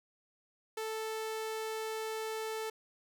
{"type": "tone", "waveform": "sawtooth", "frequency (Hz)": 440, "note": "A4", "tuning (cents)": 0, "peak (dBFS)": -32, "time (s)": [0.77, 2.7], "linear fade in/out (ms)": 5, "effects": []}